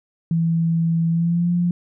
sine tone with pitch glide, 165.5 to 174.84 Hz, E3 to F3, +7 to +2 cents, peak -16 dBFS, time 0.31-1.71 s, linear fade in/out 2 ms, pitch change +95 cents, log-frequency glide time 1.09-1.52 s, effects none

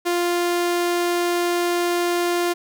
sawtooth tone, 349.2 Hz, F4, in tune, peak -15 dBFS, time 0.05-2.54 s, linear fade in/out 20 ms, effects none

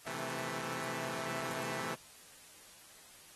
5% pulse chord, A minor, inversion first, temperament equal, 130.81 / 164.81 / 220 Hz, C3 / E3 / A3, 0 / 0 / 0 cents, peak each -32 dBFS, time 0.06-1.95 s, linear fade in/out 10 ms, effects white hiss -57 dBFS RMS until 3.35 s + AAC 32 kbps

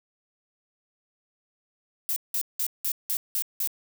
violet noise bursts, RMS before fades -27 dBFS, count 7, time 2.09-3.674 s, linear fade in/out 0 ms, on 72 ms, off 180 ms, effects none

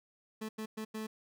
30% pulse tone bursts at uneven times, 217.9 Hz, A3, 17 cents flat, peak -35 dBFS, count 4, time 0.41-0.49 / 0.58-0.66 / 0.77-0.85 / 0.94-1.07 s, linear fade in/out 10 ms, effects none

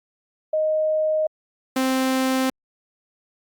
sine / sawtooth tone pair in turn, 622.3 / 261.6 Hz, D#5 / C4, 0 / 0 cents, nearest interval octave + minor third, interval 1500 cents, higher first, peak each -18 / -15 dBFS, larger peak second, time 0.53-1.27 / 1.76-2.5 s, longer neither, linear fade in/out 5 ms, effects Opus 48 kbps

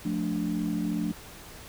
sine chord, D minor, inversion first, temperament equal with one note detuned, 177.56 / 220 / 293.7 Hz, F3 / A3 / D4, +29 / 0 / 0 cents, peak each -30 dBFS, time 0.05-1.12 s, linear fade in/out 5 ms, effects tanh soft clip ceiling -19 dBFS + pink hiss -46 dBFS RMS until 1.68 s

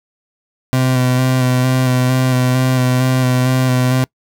30% pulse tone with vibrato, 127.8 Hz, C3, 40 cents flat, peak -9 dBFS, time 0.73-4.04 s, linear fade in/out 0 ms, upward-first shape square, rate 2.2 Hz, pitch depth 18 cents each way, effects noise-tail reverb RT60 0.1 s tail -25 dB re dry

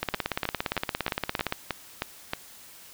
two click trains, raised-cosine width 0.3 ms, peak -11 / -10 dBFS, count 8 / 27, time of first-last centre 0.14-2.334 / 0.03-1.524 s, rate 3.19 / 17.4 Hz, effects white hiss -49 dBFS RMS until 2.93 s

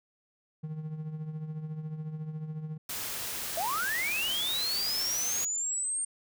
triangle tone with tremolo, 155.56 Hz, D#3, in tune, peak -30 dBFS, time 0.63-2.78 s, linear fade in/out 10 ms, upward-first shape triangle, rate 14 Hz, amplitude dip 65%
white noise, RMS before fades -36 dBFS, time 2.89-5.45 s, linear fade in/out 5 ms
sine linear sweep, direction up, 622.3 to 8760 Hz, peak -29 dBFS, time 3.57-6.05 s, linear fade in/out 5 ms
effects none

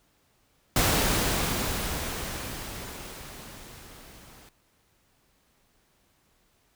pink noise with level ramp, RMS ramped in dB -22 to -52 dBFS, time 0.76-4.49 s, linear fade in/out 2 ms, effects pink hiss -67 dBFS RMS until 6.75 s

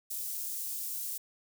white high-pass noise, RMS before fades -37 dBFS, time 0.1-1.18 s, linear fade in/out 10 ms, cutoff 8000 Hz, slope 12 dB/octave, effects none

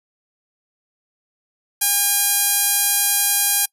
sawtooth tone with band-pass filter, 809 Hz, G#5, 46 cents flat, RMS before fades -18 dBFS, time 1.81-3.66 s, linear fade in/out 10 ms, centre 11000 Hz, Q 1.8, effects noise-tail reverb RT60 0.1 s tail -25 dB re dry

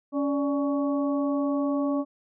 harmonic tone with a mistuned harmonic, 280 Hz, C#4, 18 cents sharp, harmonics 1 / 2 / 3 / 4, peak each -24 / -30 / -40 / -36 dBFS, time 0.12-2.05 s, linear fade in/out 50 ms, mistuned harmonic 2, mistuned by +74 cents, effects none

